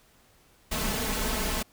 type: noise with comb filter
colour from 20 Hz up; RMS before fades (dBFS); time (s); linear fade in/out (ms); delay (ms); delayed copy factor
pink; -29; 0.71-1.63; 10; 4.6; +0.75
effects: pink hiss -61 dBFS RMS until 1.72 s